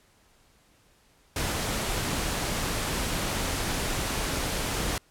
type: noise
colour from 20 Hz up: pink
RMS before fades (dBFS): -29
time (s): 1.36-4.98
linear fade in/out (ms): 2
effects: pink hiss -62 dBFS RMS until 5.1 s + low-pass 12000 Hz 12 dB/octave